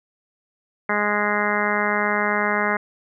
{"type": "harmonic tone", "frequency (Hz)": 207.7, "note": "G#3", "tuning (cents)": 0, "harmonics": [1, 2, 3, 4, 5, 6, 7, 8, 9, 10], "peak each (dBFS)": [-28, -28, -28, -28, -28, -28, -28, -28, -28, -28], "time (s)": [0.89, 2.77], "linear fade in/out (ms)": 5, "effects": []}